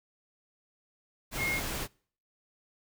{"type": "tone in noise", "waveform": "sine", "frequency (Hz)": 2147, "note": "C7", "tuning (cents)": 44, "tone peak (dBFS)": -29, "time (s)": [1.37, 1.61], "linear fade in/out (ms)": 50, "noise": "pink", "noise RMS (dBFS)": -35, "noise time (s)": [1.31, 1.88], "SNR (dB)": 3, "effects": ["noise-tail reverb RT60 0.5 s tail -26 dB re dry"]}